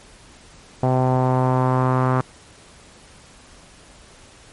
sawtooth tone with low-pass filter sweep, 128.5 Hz, C3, 31 cents flat, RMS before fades -18 dBFS, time 0.83-2.21 s, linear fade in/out 0 ms, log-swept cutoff 770 to 1200 Hz, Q 3, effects pink hiss -47 dBFS RMS until 4.52 s + MP3 48 kbps

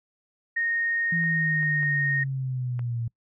sine tone, 1854 Hz, A#6, 10 cents flat, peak -23 dBFS, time 0.56-2.24 s, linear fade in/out 10 ms
sine exponential sweep, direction down, 171 to 115 Hz, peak -26 dBFS, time 1.12-3.08 s, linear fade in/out 5 ms
clicks, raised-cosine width 0.5 ms, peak -32 / -31 / -29 / -27 dBFS, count 4, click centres 1.238 / 1.63 / 1.831 / 2.793 s
effects noise-tail reverb RT60 0.1 s tail -26 dB re dry

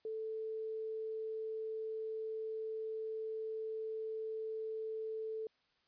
sine tone, 440 Hz, A4, in tune, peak -38 dBFS, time 0.05-5.47 s, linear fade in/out 2 ms, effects white hiss -75 dBFS RMS until 5.87 s + resampled to 11025 Hz

